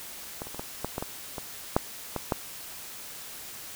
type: clicks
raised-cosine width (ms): 1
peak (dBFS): -20 / -27 / -26 / -19 / -15 / -16 / -17 / -20 / -6 / -15 / -10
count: 11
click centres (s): 0.419 / 0.47 / 0.546 / 0.595 / 0.846 / 0.981 / 1.025 / 1.382 / 1.765 / 2.163 / 2.322
effects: white hiss -42 dBFS RMS until 3.75 s

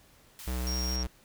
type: high-pass noise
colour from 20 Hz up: white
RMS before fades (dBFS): -45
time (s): 0.39-0.96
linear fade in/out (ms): 0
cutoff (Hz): 1100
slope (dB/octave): 12
type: tone with vibrato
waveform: square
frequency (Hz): 62.7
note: B1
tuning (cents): +27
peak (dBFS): -31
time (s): 0.47-1.07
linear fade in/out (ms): 5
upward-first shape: sine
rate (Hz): 4.8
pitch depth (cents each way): 12
type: tone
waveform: sine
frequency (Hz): 5588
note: F8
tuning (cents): 0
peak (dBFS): -33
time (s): 0.67-1.03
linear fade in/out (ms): 0
effects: pink hiss -60 dBFS RMS until 1.24 s

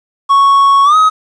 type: tone with pitch glide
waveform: triangle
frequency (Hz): 1108.7 to 1266.2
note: C#6 to D#6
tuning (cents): 0 to +30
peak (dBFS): -3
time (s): 0.29-1.1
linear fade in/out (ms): 20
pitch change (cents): +230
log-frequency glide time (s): 0.84-0.96
effects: resampled to 22050 Hz + 7-bit

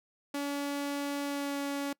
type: tone with pitch glide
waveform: sawtooth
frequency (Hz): 284.3 to 281.8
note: C#4 to C#4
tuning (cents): +44 to +29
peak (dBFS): -28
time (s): 0.34-1.93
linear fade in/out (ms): 5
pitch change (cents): -15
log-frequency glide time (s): 1.24-1.58
effects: noise-tail reverb RT60 0.1 s tail -24 dB re dry

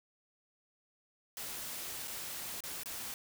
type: noise with dropouts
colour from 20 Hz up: white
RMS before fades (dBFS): -42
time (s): 1.37-3.14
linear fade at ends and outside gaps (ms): 1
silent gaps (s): 2.075-2.079 / 2.605-2.637 / 2.834-2.858
effects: none

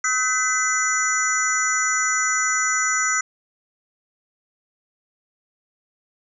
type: tone cluster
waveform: sine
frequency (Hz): 1279 / 1526 / 2010 / 5910 / 6960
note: D#6 / G6 / B6 / F#8 / A8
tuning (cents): +47 / -47 / +30 / -3 / -20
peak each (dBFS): -25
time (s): 0.04-3.21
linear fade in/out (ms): 5
effects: none

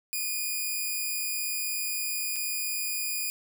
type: tone with dropouts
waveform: 5% pulse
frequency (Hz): 2451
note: D#7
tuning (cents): -27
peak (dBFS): -19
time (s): 0.13-3.3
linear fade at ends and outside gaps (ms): 0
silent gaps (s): 2.359-2.363
effects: none

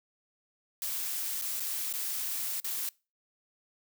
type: noise with dropouts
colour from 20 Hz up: blue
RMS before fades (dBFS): -34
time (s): 0.82-2.89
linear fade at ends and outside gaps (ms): 1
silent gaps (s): 1.414-1.421 / 1.598-1.603 / 1.928-1.937 / 2.601-2.644
effects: noise-tail reverb RT60 0.3 s tail -24 dB re dry

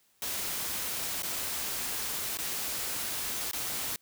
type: noise with dropouts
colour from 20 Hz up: white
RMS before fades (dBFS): -34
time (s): 0.22-3.96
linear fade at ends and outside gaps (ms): 1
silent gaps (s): 1.222-1.232 / 2.372-2.387 / 3.513-3.532
effects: white hiss -68 dBFS RMS until 4.01 s

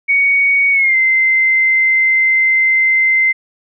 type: tone with pitch glide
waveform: sine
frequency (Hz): 2237 to 2075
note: C#7 to C7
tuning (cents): +15 to -15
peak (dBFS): -9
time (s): 0.08-3.33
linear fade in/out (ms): 20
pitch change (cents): -130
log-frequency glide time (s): 0.72-0.96
effects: none

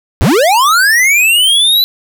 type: linear sweep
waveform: square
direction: up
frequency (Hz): 47.76 to 4027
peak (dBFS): -7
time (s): 0.21-1.84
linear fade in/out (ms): 0
effects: none

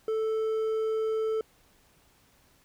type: tone with hard clipping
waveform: triangle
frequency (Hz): 440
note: A4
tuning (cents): 0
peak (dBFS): -27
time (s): 0.08-1.41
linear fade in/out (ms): 2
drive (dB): 7
effects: pink hiss -63 dBFS RMS until 2.64 s

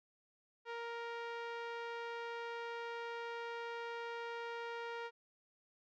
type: tone with low-pass filter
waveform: 5% pulse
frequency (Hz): 467.4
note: A#4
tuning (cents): +5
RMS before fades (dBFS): -44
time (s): 0.65-5.11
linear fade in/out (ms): 50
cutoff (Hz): 1400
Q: 0.56
effects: none

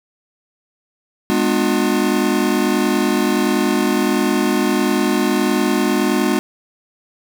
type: chord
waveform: square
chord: G# diminished seventh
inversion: none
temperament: just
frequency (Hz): 207.7 / 249.2 / 299 / 358.8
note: G#3 / B3 / D4 / F4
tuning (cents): 0 / +16 / +31 / +47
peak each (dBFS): -21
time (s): 1.3-6.39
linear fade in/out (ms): 0
effects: none

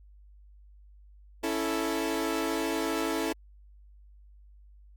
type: chord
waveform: sawtooth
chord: A major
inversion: first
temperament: equal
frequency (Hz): 277.2 / 329.6 / 440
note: C#4 / E4 / A4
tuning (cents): 0 / 0 / 0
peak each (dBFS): -30 / -27 / -29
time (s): 1.43-3.33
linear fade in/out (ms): 10
effects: added 50 Hz sine -51 dBFS peak until 4.96 s + Opus 48 kbps

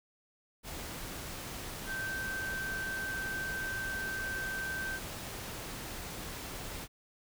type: tone in noise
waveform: sine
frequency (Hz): 1555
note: G6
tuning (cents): -14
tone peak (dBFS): -35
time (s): 1.86-5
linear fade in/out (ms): 50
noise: pink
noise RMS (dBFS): -42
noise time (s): 0.63-6.88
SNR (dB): +4
effects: none

